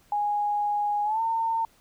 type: tone with pitch glide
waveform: sine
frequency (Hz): 827 to 907.1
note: G#5 to A#5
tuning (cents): -8 to -47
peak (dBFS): -23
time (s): 0.12-1.65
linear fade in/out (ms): 2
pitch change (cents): +161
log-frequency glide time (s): 1.04-1.21
effects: pink hiss -61 dBFS RMS until 1.8 s